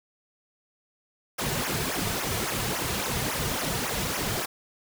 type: noise with flanger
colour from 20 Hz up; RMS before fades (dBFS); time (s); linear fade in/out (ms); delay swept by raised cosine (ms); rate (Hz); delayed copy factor
pink; -29; 1.38-4.46; 10; 0.23 to 3.73; 3.6; -0.95
effects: none